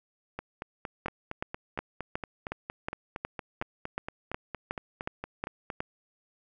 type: two click trains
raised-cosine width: 0.5 ms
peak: -20 / -16 dBFS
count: 24 / 14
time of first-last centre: 0.39-5.702 / 1.06-5.805 s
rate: 4.33 / 2.74 Hz
effects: none